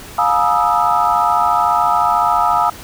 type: tone cluster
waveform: sine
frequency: 707 / 853 / 955 / 1235 / 1309 Hz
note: F5 / G#5 / A#5 / D#6 / E6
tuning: +21 / +46 / +42 / -13 / -13 cents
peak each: -18 dBFS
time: 0.18-2.7 s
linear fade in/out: 5 ms
effects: pink hiss -35 dBFS RMS until 2.83 s